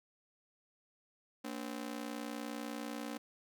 sawtooth ring-modulated tone, 259 Hz, C4, 17 cents flat, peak -33 dBFS, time 1.44-3.18 s, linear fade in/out 10 ms, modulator 30 Hz, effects none

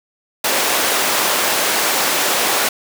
pink high-pass noise, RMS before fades -17 dBFS, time 0.44-2.69 s, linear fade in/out 5 ms, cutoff 480 Hz, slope 12 dB/octave, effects none

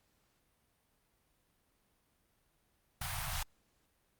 pink band-stop noise, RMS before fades -38 dBFS, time 3.01-3.43 s, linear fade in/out 5 ms, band 150 to 690 Hz, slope 48 dB/octave, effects pink hiss -75 dBFS RMS until 4.19 s + Opus 48 kbps

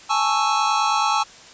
square chord, A major seventh, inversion third, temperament equal, 830.6 / 880 / 1108.7 / 1318.5 Hz, G#5 / A5 / C#6 / E6, 0 / 0 / 0 / 0 cents, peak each -24 dBFS, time 0.09-1.24 s, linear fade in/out 20 ms, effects white hiss -44 dBFS RMS until 1.53 s + resampled to 16000 Hz

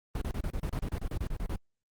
brown noise bursts, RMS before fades -32 dBFS, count 15, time 0.15-1.559 s, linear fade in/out 2 ms, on 65 ms, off 31 ms, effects Opus 32 kbps

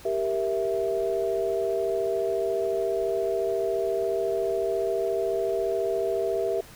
sine chord, E diminished, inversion first, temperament equal, 392 / 466.2 / 659.3 Hz, G4 / Bb4 / E5, 0 / 0 / 0 cents, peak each -27 / -29 / -28 dBFS, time 0.05-6.61 s, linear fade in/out 5 ms, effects pink hiss -48 dBFS RMS until 6.75 s

